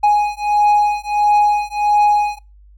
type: beating tone pair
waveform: triangle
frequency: 830.6 / 832.1 Hz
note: G#5 / G#5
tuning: 0 / +3 cents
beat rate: 1.5 Hz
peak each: -13 dBFS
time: 0.03-2.39 s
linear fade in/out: 10 ms
effects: noise-tail reverb RT60 0.3 s tail -26 dB re dry + added 50 Hz sine -42 dBFS peak until 2.77 s